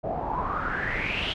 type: noise with low-pass filter sweep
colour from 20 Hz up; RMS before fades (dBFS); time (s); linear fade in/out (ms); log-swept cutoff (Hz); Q
pink; -29; 0.03-1.34; 20; 630 to 3300; 7.5
effects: none